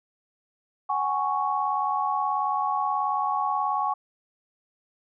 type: chord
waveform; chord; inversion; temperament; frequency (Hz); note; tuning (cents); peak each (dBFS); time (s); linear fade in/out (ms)
sine; F# suspended second; none; equal with one note detuned; 752.1 / 830.6 / 1108.7; F#5 / G#5 / C#6; +28 / 0 / 0; -30 / -27 / -26; 0.89-3.94; 10
effects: none